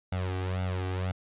sawtooth tone with flanger, 92.5 Hz, F#2, in tune, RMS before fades -31 dBFS, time 0.12-1.12 s, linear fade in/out 5 ms, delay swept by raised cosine 1.4 to 2.6 ms, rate 2 Hz, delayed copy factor +0.85, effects resampled to 8000 Hz

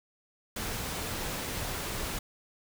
pink noise, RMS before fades -35 dBFS, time 0.56-2.19 s, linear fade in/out 5 ms, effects none

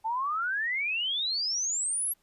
sine exponential sweep, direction up, 863 to 11620 Hz, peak -27 dBFS, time 0.04-2.14 s, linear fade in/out 20 ms, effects pink hiss -70 dBFS RMS until 2.22 s + resampled to 32000 Hz

